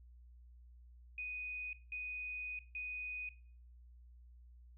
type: tone bursts at uneven times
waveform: sine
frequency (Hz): 2489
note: D#7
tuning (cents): 0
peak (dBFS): -40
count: 3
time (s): 1.18-1.73 / 1.92-2.59 / 2.75-3.29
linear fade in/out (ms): 2
effects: noise-tail reverb RT60 0.5 s tail -18 dB re dry + added 60 Hz sine -56 dBFS peak until 4.77 s